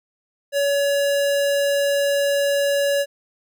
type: tone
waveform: square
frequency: 565 Hz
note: C#5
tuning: 33 cents sharp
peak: -18 dBFS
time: 0.52-3.06 s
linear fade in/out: 50 ms
effects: none